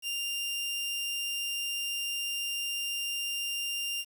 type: tone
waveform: sawtooth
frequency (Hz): 2794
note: F7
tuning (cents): 0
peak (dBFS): -28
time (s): 0.02-4.05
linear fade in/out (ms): 50
effects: 9-bit